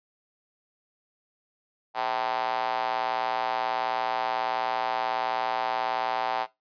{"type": "tone with high-pass filter", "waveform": "square", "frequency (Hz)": 59.3, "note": "A#1", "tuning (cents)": 30, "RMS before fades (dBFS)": -28, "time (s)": [1.94, 6.47], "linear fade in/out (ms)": 50, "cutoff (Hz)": 800, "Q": 4.3, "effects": ["noise-tail reverb RT60 0.2 s tail -19 dB re dry", "resampled to 11025 Hz"]}